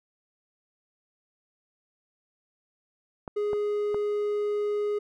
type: clicks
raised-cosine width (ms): 1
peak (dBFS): -21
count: 3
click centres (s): 3.278 / 3.532 / 3.945
type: tone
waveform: triangle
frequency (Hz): 415.3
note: G#4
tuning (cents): 0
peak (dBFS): -23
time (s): 3.36-4.99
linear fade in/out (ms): 10
effects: none